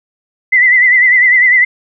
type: tone with vibrato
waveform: sine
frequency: 2000 Hz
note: B6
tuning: 21 cents sharp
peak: -5 dBFS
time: 0.52-1.65 s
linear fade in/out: 10 ms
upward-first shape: triangle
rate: 10 Hz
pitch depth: 85 cents each way
effects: none